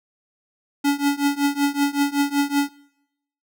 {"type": "tone with tremolo", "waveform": "square", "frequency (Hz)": 284.4, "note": "C#4", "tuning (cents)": 45, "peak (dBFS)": -15, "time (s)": [0.84, 2.69], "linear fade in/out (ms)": 10, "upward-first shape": "triangle", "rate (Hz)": 5.3, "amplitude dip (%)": 95, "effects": ["noise-tail reverb RT60 0.8 s tail -22 dB re dry"]}